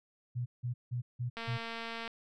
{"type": "tone bursts", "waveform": "sine", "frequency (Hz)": 122.2, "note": "B2", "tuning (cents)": -18, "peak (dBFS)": -32, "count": 5, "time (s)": [0.35, 1.58], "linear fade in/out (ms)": 20, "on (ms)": 110, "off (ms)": 170}
{"type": "click train", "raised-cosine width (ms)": 0.3, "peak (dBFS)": -25, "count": 163, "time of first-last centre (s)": [1.37, 2.077], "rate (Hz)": 229}
{"effects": []}